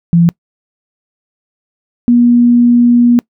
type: tone pair in turn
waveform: sine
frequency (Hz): 169.9 / 240.3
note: F3 / B3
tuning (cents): -47 / -47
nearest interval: tritone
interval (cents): 600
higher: second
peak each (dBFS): -4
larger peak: neither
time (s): 0.13-0.29 / 2.08-3.19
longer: second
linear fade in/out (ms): 0
effects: noise-tail reverb RT60 0.1 s tail -25 dB re dry